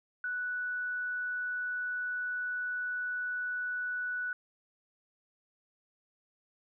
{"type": "tone", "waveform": "sine", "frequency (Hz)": 1480, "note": "F#6", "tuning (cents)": 0, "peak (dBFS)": -32, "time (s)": [0.24, 4.33], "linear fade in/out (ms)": 2, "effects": []}